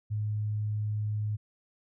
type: tone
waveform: sine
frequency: 105.9 Hz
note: G#2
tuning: 34 cents sharp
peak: -28 dBFS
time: 0.1-1.37 s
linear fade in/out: 20 ms
effects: none